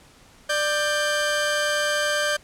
sawtooth tone pair together, 593 / 1571.3 Hz, D5 / G6, +17 / +4 cents, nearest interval octave + perfect fourth, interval 1687 cents, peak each -20 dBFS, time 0.49-2.37 s, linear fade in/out 10 ms, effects pink hiss -52 dBFS RMS until 2.43 s + low-pass 10000 Hz 12 dB/octave

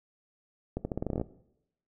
accelerating click train, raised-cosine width 2 ms, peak -18 dBFS, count 12, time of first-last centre 0.77-1.214 s, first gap 80 ms, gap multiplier 0.85, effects noise-tail reverb RT60 0.8 s tail -18 dB re dry

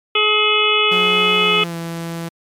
harmonic tone, 424.4 Hz, G#4, 38 cents sharp, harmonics 1 / 2 / 3 / 5 / 6 / 7 / 8, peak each -20 / -30 / -19 / -23 / -18 / -18 / -21 dBFS, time 0.15-1.64 s, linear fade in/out 5 ms
sawtooth tone with pitch glide, 181.3 to 167.22 Hz, F#3 to E3, -35 to +25 cents, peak -20 dBFS, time 0.91-2.29 s, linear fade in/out 10 ms, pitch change -140 cents, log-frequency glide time 1.38-1.76 s
effects MP3 96 kbps

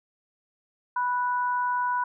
sine tone pair together, 986 / 1477.3 Hz, B5 / F#6, -3 / -3 cents, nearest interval perfect fifth, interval 700 cents, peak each -24 / -31 dBFS, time 0.96-2.04 s, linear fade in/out 5 ms, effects none

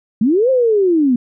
sine linear two-way sweep, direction up then down, 197.2 to 535 to 233.3 Hz, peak -10 dBFS, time 0.21-1.16 s, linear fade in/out 5 ms, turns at 0.5 s, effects none

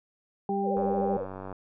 harmonic tone, 198 Hz, G3, 18 cents sharp, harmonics 1 / 2 / 4, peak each -30 / -30 / -30 dBFS, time 0.49-1.17 s, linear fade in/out 2 ms
sine tone with vibrato, 526 Hz, C5, 9 cents sharp, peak -30 dBFS, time 0.63-1.27 s, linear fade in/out 50 ms, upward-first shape sine, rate 13 Hz, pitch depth 200 cents each way
click train, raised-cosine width 1 ms, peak -25 dBFS, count 73, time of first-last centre 0.77-1.527 s, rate 95.1 Hz
effects none

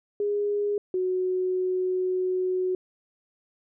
sine tone pair in turn, 410.9 / 368.9 Hz, G#4 / F#4, -18 / -5 cents, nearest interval major second, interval 187 cents, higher first, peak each -23 dBFS, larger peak neither, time 0.2-0.78 / 0.94-2.75 s, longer second, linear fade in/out 2 ms, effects none

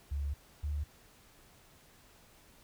sine tone pair in turn, 71 / 73.51 Hz, C#2 / D2, +42 / +2 cents, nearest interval minor second, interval 60 cents, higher second, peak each -32 / -32 dBFS, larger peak neither, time 0.11-0.34 / 0.63-0.84 s, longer first, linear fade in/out 10 ms, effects pink hiss -61 dBFS RMS until 2.63 s

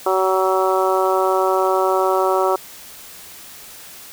harmonic tone, 188.6 Hz, F#3, 33 cents sharp, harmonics 2 / 3 / 4 / 5 / 6 / 7, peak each -19 / -21 / -22 / -23 / -24 / -24 dBFS, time 0.06-2.56 s, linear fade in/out 5 ms, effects white hiss -39 dBFS RMS until 4.12 s

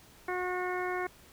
harmonic tone, 363.2 Hz, F#4, 32 cents flat, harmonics 1 / 2 / 3 / 4 / 5 / 6, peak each -34 / -37 / -39 / -40 / -41 / -42 dBFS, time 0.28-1.07 s, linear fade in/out 5 ms, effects pink hiss -57 dBFS RMS until 1.32 s

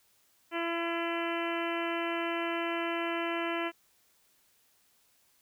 harmonic tone, 337.1 Hz, E4, 39 cents sharp, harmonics 1 / 2 / 3 / 4 / 5 / 6 / 7 / 8 / 9, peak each -34 / -37 / -39 / -40 / -41 / -42 / -42 / -43 / -44 dBFS, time 0.51-3.72 s, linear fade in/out 50 ms, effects white hiss -68 dBFS RMS until 5.41 s

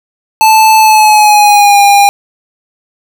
square tone with pitch glide, 875 to 807 Hz, A5 to G#5, -10 to -50 cents, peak -3 dBFS, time 0.41-2.09 s, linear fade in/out 0 ms, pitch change -140 cents, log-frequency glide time 0.78-1.81 s, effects none

